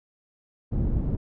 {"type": "low-pass noise", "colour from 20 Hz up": "pink", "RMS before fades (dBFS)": -25, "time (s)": [0.71, 1.17], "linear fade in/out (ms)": 20, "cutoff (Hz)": 220, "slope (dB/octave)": 12, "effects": []}